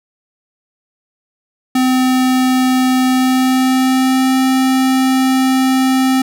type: tone with pitch glide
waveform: square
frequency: 256.8 to 261.6 Hz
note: C4 to C4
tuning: -32 to 0 cents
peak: -11 dBFS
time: 1.75-6.22 s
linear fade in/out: 5 ms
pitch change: +32 cents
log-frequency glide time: 3.03-4.37 s
effects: none